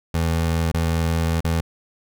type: tone with dropouts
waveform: 25% pulse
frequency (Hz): 82.3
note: E2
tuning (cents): -2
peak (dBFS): -15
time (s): 0.14-1.61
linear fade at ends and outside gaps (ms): 5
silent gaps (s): 0.716-0.74 / 1.407-1.445
effects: none